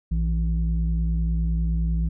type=tone pair together; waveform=sine; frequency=58.37 / 165.2 Hz; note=A#1 / E3; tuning=+3 / +4 cents; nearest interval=octave + tritone; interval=1801 cents; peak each=-20 / -25 dBFS; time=0.11-2.09 s; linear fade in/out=10 ms; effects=tanh soft clip ceiling -15 dBFS

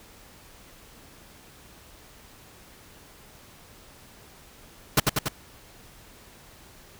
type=noise with echo; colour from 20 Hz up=pink; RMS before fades=-18 dBFS; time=4.97-5 s; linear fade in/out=5 ms; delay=95 ms; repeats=3; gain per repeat=-3 dB; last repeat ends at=5.285 s; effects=pink hiss -51 dBFS RMS until 6.99 s

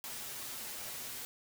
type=noise with comb filter; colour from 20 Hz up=white; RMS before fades=-43 dBFS; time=0.04-1.25 s; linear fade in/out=0 ms; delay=8.2 ms; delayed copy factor=+0.5; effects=none

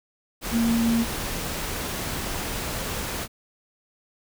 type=tone in noise; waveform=sine; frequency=230.8 Hz; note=A#3; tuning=17 cents flat; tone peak=-19 dBFS; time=0.51-1.06 s; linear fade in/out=50 ms; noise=pink; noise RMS=-30 dBFS; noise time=0.41-3.28 s; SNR=+8 dB; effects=none

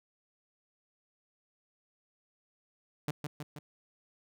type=tone with echo; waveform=sawtooth; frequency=148.2 Hz; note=D3; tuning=16 cents sharp; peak=-27 dBFS; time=3.08-3.11 s; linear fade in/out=2 ms; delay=160 ms; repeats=3; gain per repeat=-4 dB; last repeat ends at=3.59 s; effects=none

